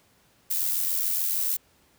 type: noise with amplitude modulation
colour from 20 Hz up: violet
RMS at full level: -24 dBFS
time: 0.5-1.57 s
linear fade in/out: 10 ms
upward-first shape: sine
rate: 86.8 Hz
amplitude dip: 50%
effects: pink hiss -62 dBFS RMS until 1.98 s + high-pass 60 Hz 12 dB/octave